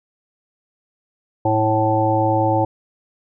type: harmonic tone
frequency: 109.3 Hz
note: A2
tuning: 11 cents flat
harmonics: 1 / 3 / 5 / 7 / 8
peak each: -21 / -21 / -21 / -21 / -21 dBFS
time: 1.45-2.65 s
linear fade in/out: 5 ms
effects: none